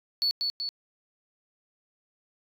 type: tone with echo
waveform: sine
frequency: 4435 Hz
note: C#8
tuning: in tune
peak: -21 dBFS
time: 0.22-0.31 s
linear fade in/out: 0 ms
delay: 190 ms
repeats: 2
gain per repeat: -4 dB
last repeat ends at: 0.69 s
effects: tanh soft clip ceiling -20 dBFS